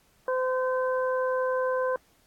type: harmonic tone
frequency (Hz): 513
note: C5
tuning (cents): -34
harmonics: 1 / 2 / 3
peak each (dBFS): -25 / -31 / -35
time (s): 0.28-1.96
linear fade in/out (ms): 2
effects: pink hiss -64 dBFS RMS until 2.26 s + AAC 64 kbps